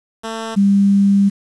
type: tone pair in turn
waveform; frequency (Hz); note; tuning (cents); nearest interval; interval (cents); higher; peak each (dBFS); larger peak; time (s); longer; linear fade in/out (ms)
10% pulse / sine; 224.2 / 198.88; A3 / G3; +33 / +25; major second; 208; first; -15 / -9; second; 0.23-0.56 / 0.56-1.3; second; 20
effects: resampled to 22050 Hz + 7-bit